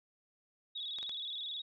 sine tone with vibrato, 3600 Hz, A7, 39 cents sharp, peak -38 dBFS, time 0.75-1.62 s, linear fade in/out 10 ms, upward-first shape square, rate 19 Hz, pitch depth 80 cents each way
clicks, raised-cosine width 0.2 ms, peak -31 dBFS, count 3, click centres 0.986 / 1.029 / 1.094 s
effects none

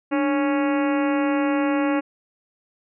harmonic tone with a mistuned harmonic, 277.2 Hz, C#4, in tune, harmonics 1 / 2 / 3 / 4 / 5 / 6 / 7 / 8 / 9 / 10, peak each -20 / -26 / -30 / -32 / -34 / -36 / -37 / -38 / -39 / -40 dBFS, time 0.11-2.01 s, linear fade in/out 20 ms, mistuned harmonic 1, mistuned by +100 cents, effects none

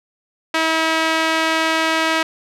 sawtooth tone with band-pass filter, 321.9 Hz, E4, 41 cents flat, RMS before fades -18 dBFS, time 0.54-2.23 s, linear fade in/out 5 ms, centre 2100 Hz, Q 0.78, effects none

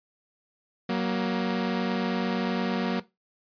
sawtooth tone pair together, 187.5 / 236.2 Hz, F#3 / A#3, +23 / +23 cents, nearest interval major third, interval 400 cents, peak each -24 dBFS, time 0.89-3 s, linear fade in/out 5 ms, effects noise-tail reverb RT60 0.2 s tail -17 dB re dry + resampled to 11025 Hz

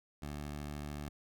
15% pulse tone, 73.42 Hz, D2, in tune, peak -34 dBFS, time 0.22-1.09 s, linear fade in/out 5 ms, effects none

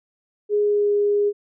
sine tone with pitch glide, 415.3 to 410.5 Hz, G#4 to G#4, 0 to -20 cents, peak -16 dBFS, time 0.49-1.33 s, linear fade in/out 50 ms, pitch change -20 cents, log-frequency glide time 0.59-0.92 s, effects none

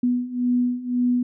sine beating tone pair, 245 / 246.9 Hz, B3 / B3, -14 / 0 cents, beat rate 1.9 Hz, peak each -24 / -21 dBFS, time 0.03-1.23 s, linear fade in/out 5 ms, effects none

